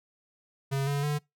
square tone with pitch steps, 137.1 / 142.18 / 147.45 Hz, C#3 / C#3 / D3, -19 / +44 / +7 cents, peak -27 dBFS, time 0.71-1.19 s, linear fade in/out 20 ms, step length 160 ms, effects noise-tail reverb RT60 0.2 s tail -25 dB re dry

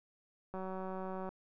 click train, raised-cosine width 1 ms, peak -29 dBFS, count 142, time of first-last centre 0.54-1.29 s, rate 188 Hz, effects none

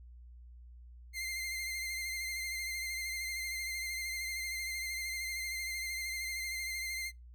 sawtooth tone with vibrato, 2093 Hz, C7, in tune, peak -33 dBFS, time 1.13-7.12 s, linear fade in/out 50 ms, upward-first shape sine, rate 13 Hz, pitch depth 28 cents each way, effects noise-tail reverb RT60 0.2 s tail -25 dB re dry + added 60 Hz sine -50 dBFS peak until 7.34 s

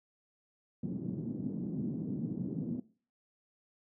white band-pass noise, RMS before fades -37 dBFS, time 0.83-2.8 s, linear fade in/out 5 ms, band 150 to 250 Hz, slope 24 dB/octave, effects noise-tail reverb RT60 0.4 s tail -19 dB re dry

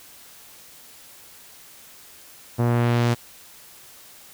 sawtooth tone with low-pass filter sweep, 119.3 Hz, A#2, 41 cents sharp, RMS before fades -20 dBFS, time 2.58-3.15 s, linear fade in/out 20 ms, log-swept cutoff 930 to 8200 Hz, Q 0.76, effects white hiss -47 dBFS RMS until 4.33 s

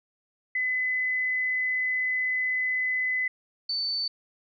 sine tone pair in turn, 2016 / 4526 Hz, B6 / C#8, +35 / +35 cents, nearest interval octave + major second, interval 1400 cents, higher second, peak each -24 / -26 dBFS, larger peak first, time 0.55-3.28 / 3.69-4.08 s, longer first, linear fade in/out 5 ms, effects none

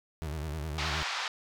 30% pulse tone with vibrato, 76.4 Hz, D#2, 31 cents flat, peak -31 dBFS, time 0.22-1.03 s, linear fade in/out 0 ms, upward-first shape sine, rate 9.6 Hz, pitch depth 120 cents each way
pink band-pass noise, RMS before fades -34 dBFS, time 0.78-1.28 s, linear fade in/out 2 ms, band 820 to 5300 Hz, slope 24 dB/octave
effects none

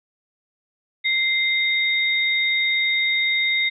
sine tone pair together, 2093 / 3712 Hz, C7 / A#7, 0 / -8 cents, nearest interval minor seventh, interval 992 cents, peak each -19 / -23 dBFS, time 1.04-3.7 s, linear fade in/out 20 ms, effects none

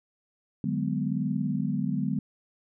sine chord, G# half-diminished seventh, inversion second, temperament just, 149.51 / 186.89 / 207.7 / 249.2 Hz, D3 / F#3 / G#3 / B3, +31 / +18 / 0 / +16 cents, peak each -31 dBFS, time 0.64-2.19 s, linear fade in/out 2 ms, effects none

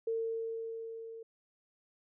sine tone with level ramp, 453.1 Hz, A#4, 49 cents flat, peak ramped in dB -30 to -44 dBFS, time 0.07-1.23 s, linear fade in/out 5 ms, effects none

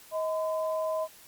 sine tone pair together, 633.5 / 1017 Hz, D#5 / C6, +31 / -50 cents, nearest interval minor sixth, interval 819 cents, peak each -28 / -35 dBFS, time 0.11-1.08 s, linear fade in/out 50 ms, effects white hiss -53 dBFS RMS until 1.27 s + Opus 48 kbps

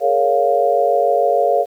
sine chord, Bb minor seventh, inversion third, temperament just, 419.5 / 466.2 / 559.4 / 699.2 Hz, Ab4 / Bb4 / Db5 / F5, +17 / 0 / +16 / +2 cents, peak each -21 / -19 / -17 / -16 dBFS, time 0-1.66 s, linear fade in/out 50 ms, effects 8-bit

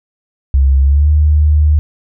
sine tone with pitch glide, 67.6 to 75.44 Hz, C#2 to D2, -43 to +47 cents, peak -6 dBFS, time 0.54-1.79 s, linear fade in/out 0 ms, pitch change +190 cents, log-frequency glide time 0.81-1.1 s, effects none

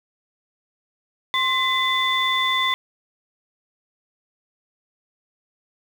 sine tone cluster, 1053 / 2023 / 3517 Hz, C6 / B6 / A7, +11 / +41 / -1 cents, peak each -22 dBFS, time 1.34-2.74 s, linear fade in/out 0 ms, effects tanh soft clip ceiling -10 dBFS + 7-bit

